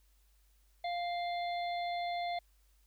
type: harmonic tone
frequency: 698.5 Hz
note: F5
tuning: in tune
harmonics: 1 / 3 / 5 / 6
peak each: -34 / -44 / -48 / -50 dBFS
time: 0.84-2.39 s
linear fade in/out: 5 ms
effects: added 50 Hz sine -65 dBFS peak until 2.86 s + white hiss -74 dBFS RMS until 2.86 s